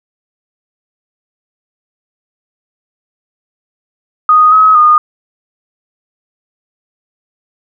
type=tone with pitch steps; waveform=sine; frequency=1242 / 1275 / 1225 Hz; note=D#6 / D#6 / D#6; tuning=-3 / +42 / -27 cents; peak=-3 dBFS; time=4.29-4.98 s; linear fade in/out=2 ms; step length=230 ms; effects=none